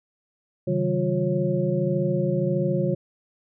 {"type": "tone cluster", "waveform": "sine", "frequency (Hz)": [137.1, 158.7, 191.9, 356.4, 546], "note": ["C#3", "D#3", "G3", "F4", "C#5"], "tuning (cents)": [-19, 35, -37, 35, -26], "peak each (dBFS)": -27, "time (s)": [0.67, 2.95], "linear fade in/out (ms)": 10, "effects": []}